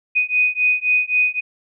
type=beating tone pair; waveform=sine; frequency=2489 / 2492.8 Hz; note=D#7 / D#7; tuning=0 / +3 cents; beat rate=3.8 Hz; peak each=-18 dBFS; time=0.15-1.41 s; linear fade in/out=20 ms; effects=none